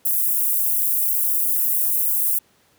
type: high-pass noise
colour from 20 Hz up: white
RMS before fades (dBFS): -20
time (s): 0.05-2.39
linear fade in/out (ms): 10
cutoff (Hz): 11000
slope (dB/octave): 24
effects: pink hiss -59 dBFS RMS until 2.78 s + high-pass 100 Hz 12 dB/octave